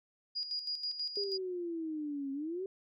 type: tone with tremolo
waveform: sine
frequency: 4874 Hz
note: D#8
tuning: 37 cents flat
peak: -33 dBFS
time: 0.35-1.38 s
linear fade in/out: 20 ms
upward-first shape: square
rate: 6.2 Hz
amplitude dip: 60%
type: exponential two-way sweep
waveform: sine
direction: down then up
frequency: 410 to 270 to 393.6 Hz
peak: -35 dBFS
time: 1.17-2.66 s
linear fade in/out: 2 ms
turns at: 2.32 s
effects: none